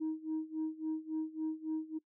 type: tone with tremolo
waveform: sine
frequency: 315 Hz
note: D#4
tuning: 21 cents sharp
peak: -30 dBFS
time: 0-1.99 s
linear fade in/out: 20 ms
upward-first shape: sine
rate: 3.6 Hz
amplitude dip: 90%
effects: noise-tail reverb RT60 0.1 s tail -21 dB re dry + tanh soft clip ceiling -30 dBFS